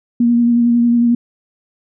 sine tone with vibrato, 237.2 Hz, A#3, 30 cents sharp, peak -9 dBFS, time 0.2-1.15 s, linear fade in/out 5 ms, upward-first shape sine, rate 11 Hz, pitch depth 20 cents each way, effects none

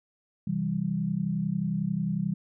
sine chord, C major, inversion none, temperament equal, 130.81 / 164.81 / 196 Hz, C3 / E3 / G3, 0 / 0 / 0 cents, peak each -35 / -29 / -29 dBFS, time 0.47-2.34 s, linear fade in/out 5 ms, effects none

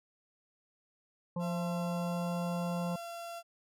harmonic tone, 174.61 Hz, F3, in tune, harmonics 1 / 3 / 5 / 6, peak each -33 / -40 / -46 / -46 dBFS, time 1.36-2.96 s, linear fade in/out 5 ms
35% pulse tone with pitch glide, 678 to 682.3 Hz, E5 to F5, +49 to -41 cents, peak -39 dBFS, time 1.39-3.43 s, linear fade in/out 50 ms, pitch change +10 cents, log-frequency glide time 1.81-2.33 s
effects none

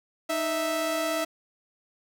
sawtooth tone pair together, 310 / 656.9 Hz, D#4 / E5, -6 / -6 cents, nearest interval octave + minor second, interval 1300 cents, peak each -28 / -23 dBFS, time 0.29-1.25 s, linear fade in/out 10 ms, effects none

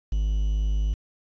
triangle tone with quantisation, 51.6 Hz, G#1, 10 cents flat, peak -19 dBFS, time 0.12-0.94 s, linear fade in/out 5 ms, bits 8, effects resampled to 16000 Hz

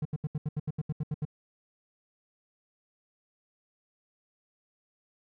triangle tone bursts, 150.8 Hz, D3, 46 cents sharp, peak -26 dBFS, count 12, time 0.02-1.252 s, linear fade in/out 5 ms, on 33 ms, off 76 ms, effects none

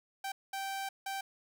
sawtooth tone bursts at uneven times, 780 Hz, G5, 9 cents flat, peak -32 dBFS, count 3, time 0.24-0.32 / 0.53-0.89 / 1.06-1.21 s, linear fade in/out 5 ms, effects none

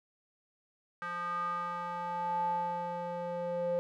square tone with band-pass filter sweep, 174.61 Hz, F3, in tune, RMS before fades -35 dBFS, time 1.02-3.79 s, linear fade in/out 0 ms, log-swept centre 1400 to 560 Hz, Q 7.5, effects none

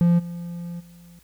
triangle tone with level steps, 172.4 Hz, F3, 22 cents flat, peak -12 / -28 / -43 dBFS, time 0.01-1.19 s, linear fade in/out 0 ms, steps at 0.18 / 0.79 s, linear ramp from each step 20 ms, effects added 60 Hz sine -58 dBFS peak until 1.23 s + white hiss -58 dBFS RMS until 1.23 s

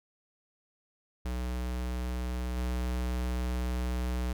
square tone with level steps, 61.74 Hz, B1, in tune, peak -32 / -30 dBFS, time 1.25-4.33 s, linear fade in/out 5 ms, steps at 2.56 s, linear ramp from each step 20 ms, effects none

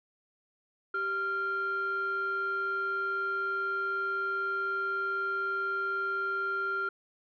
sine tone pair together, 389.5 / 1388 Hz, G4 / F6, -11 / -11 cents, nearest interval octave + minor seventh, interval 2200 cents, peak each -36 / -28 dBFS, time 0.94-6.89 s, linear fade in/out 5 ms, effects tanh soft clip ceiling -25 dBFS

